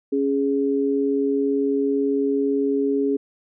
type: tone pair together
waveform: sine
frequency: 277 / 415 Hz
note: C#4 / G#4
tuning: -1 / -1 cents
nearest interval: perfect fifth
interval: 700 cents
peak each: -21 dBFS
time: 0.12-3.17 s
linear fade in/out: 10 ms
effects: none